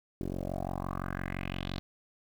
10% pulse tone with low-pass filter sweep, 45.83 Hz, F#1, 16 cents flat, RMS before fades -36 dBFS, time 0.21-1.79 s, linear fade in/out 0 ms, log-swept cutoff 390 to 4200 Hz, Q 3.9, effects 9-bit

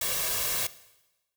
white noise with comb filter, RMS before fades -29 dBFS, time 0.01-0.67 s, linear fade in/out 5 ms, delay 1.8 ms, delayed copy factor +0.65, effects noise-tail reverb RT60 1.0 s tail -17 dB re dry

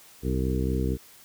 harmonic tone with a mistuned harmonic, 64.2 Hz, C2, 32 cents flat, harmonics 1 / 2 / 3 / 4 / 5 / 6 / 7, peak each -27 / -30 / -32 / -33 / -34 / -35 / -35 dBFS, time 0.22-0.98 s, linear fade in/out 50 ms, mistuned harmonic 7, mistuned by +18 cents, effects white hiss -52 dBFS RMS until 1.24 s

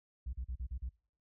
sine tone bursts, 61.74 Hz, B1, in tune, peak -34 dBFS, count 6, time 0.26-0.892 s, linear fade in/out 10 ms, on 72 ms, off 40 ms, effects noise-tail reverb RT60 0.5 s tail -26 dB re dry + tanh soft clip ceiling -34 dBFS

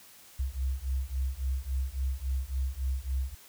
sine beating tone pair, 64.3 / 67.9 Hz, C2 / C#2, -30 / -35 cents, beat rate 3.6 Hz, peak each -31 dBFS, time 0.39-3.35 s, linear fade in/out 10 ms, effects tanh soft clip ceiling -22 dBFS + white hiss -54 dBFS RMS until 3.48 s

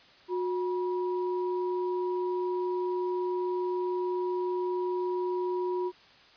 sine tone pair together, 362.7 / 967.7 Hz, F#4 / B5, -34 / -36 cents, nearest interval octave + perfect fourth, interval 1698 cents, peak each -28 / -36 dBFS, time 0.28-5.92 s, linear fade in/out 50 ms, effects white hiss -56 dBFS RMS until 6.36 s + resampled to 11025 Hz

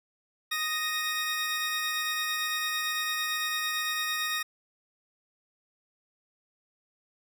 20% pulse tone pair together, 1244.5 / 1862.3 Hz, D#6 / A#6, 0 / -2 cents, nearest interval perfect fifth, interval 698 cents, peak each -28 / -25 dBFS, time 0.51-4.43 s, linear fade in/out 10 ms, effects none

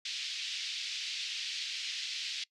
white band-pass noise, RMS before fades -38 dBFS, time 0.05-2.44 s, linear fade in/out 5 ms, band 2500 to 4800 Hz, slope 24 dB/octave, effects noise-tail reverb RT60 0.1 s tail -22 dB re dry + low-pass 9000 Hz 12 dB/octave

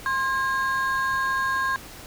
triangle ring-modulated tone, 1340 Hz, E6, 28 cents sharp, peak -17 dBFS, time 0.06-1.76 s, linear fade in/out 0 ms, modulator 284 Hz, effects pink hiss -42 dBFS RMS until 2.06 s

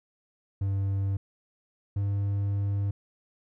triangle tone pair in turn, 98 / 100 Hz, G2 / G2, 0 / +35 cents, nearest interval unison, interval 35 cents, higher second, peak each -23 dBFS, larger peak neither, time 0.61-1.17 / 1.96-2.91 s, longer second, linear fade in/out 5 ms, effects none

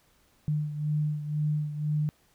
sine beating tone pair, 150.2 / 152.2 Hz, D3 / D#3, +39 / -38 cents, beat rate 2 Hz, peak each -27 / -33 dBFS, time 0.48-2.09 s, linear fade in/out 0 ms, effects pink hiss -65 dBFS RMS until 2.34 s

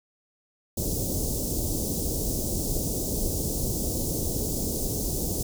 pink band-stop noise, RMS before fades -28 dBFS, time 0.77-5.43 s, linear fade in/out 5 ms, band 540 to 5700 Hz, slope 24 dB/octave, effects none

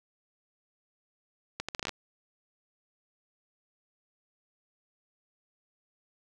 accelerating click train, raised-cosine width 0.2 ms, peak -16 dBFS, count 9, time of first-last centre 1.6-1.893 s, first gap 86 ms, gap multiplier 0.73, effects none

